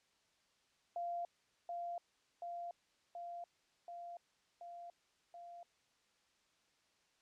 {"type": "tone with echo", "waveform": "sine", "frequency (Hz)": 693, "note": "F5", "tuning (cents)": -14, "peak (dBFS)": -38, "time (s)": [0.96, 1.25], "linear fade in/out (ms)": 2, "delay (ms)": 730, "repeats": 6, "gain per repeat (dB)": -2, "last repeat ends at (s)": 5.63, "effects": ["white hiss -75 dBFS RMS until 7.21 s", "low-pass 6000 Hz 12 dB/octave"]}